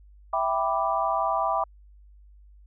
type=chord; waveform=sine; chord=E minor seventh; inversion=none; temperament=equal; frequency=659.3 / 784 / 987.8 / 1174.7 Hz; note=E5 / G5 / B5 / D6; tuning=0 / 0 / 0 / 0 cents; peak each=-28 dBFS; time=0.33-1.64 s; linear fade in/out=5 ms; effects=added 50 Hz sine -49 dBFS peak until 2.66 s